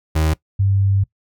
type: tone pair in turn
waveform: 35% pulse / sine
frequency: 78.4 / 98.21 Hz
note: D#2 / G2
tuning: +14 / +4 cents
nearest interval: major third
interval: 390 cents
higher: second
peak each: -13 dBFS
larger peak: neither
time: 0.15-0.34 / 0.59-1.04 s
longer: second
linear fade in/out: 10 ms
effects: noise-tail reverb RT60 0.1 s tail -20 dB re dry